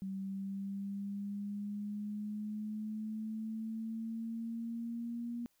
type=exponential sweep; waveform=sine; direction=up; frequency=192 to 238.2 Hz; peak=-37 dBFS; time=0.02-5.46 s; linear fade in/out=0 ms; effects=white hiss -75 dBFS RMS until 5.6 s